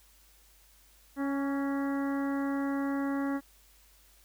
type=harmonic tone with a mistuned harmonic; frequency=277.2 Hz; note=C#4; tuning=in tune; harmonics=1 / 2 / 3 / 4 / 5 / 6 / 7; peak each=-29 / -40 / -42 / -43 / -45 / -46 / -47 dBFS; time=1.16-3.41 s; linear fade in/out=50 ms; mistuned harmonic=4; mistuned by=+24 cents; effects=added 50 Hz sine -62 dBFS peak until 4.24 s + white hiss -62 dBFS RMS until 4.24 s